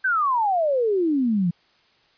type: exponential sweep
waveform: sine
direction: down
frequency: 1588 to 164.81 Hz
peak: -18 dBFS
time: 0.04-1.51 s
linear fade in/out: 10 ms
effects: white hiss -60 dBFS RMS until 2.17 s + resampled to 11025 Hz